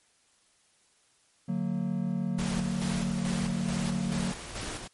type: chord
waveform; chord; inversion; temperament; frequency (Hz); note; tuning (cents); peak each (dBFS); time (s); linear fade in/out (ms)
triangle; D augmented; none; just; 146.83 / 183.54 / 229.4; D3 / F#3 / A#3; 0 / -14 / -28; -33 / -28 / -31; 1.48-4.32; 10
type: noise with tremolo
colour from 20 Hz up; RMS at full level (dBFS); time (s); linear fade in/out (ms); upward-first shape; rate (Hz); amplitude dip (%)
pink; -36; 2.38-4.88; 10; square; 2.3; 45
effects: white hiss -66 dBFS RMS until 4.93 s + MP3 48 kbps